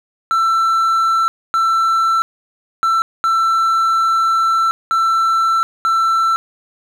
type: tone bursts at uneven times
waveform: triangle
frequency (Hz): 1337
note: E6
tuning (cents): +24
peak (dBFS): -10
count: 6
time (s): 0.31-1.28 / 1.54-2.22 / 2.83-3.02 / 3.24-4.71 / 4.91-5.63 / 5.85-6.36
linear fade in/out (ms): 0
effects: none